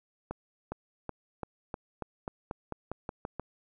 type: accelerating click train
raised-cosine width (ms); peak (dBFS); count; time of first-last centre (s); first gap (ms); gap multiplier
1; -21; 13; 0.31-3.397; 410; 0.91
effects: none